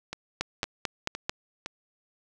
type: two click trains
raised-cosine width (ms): 0.2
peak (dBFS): -10 / -17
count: 5 / 4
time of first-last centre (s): 0.41-1.295 / 0.13-1.661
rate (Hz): 4.52 / 1.96
effects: none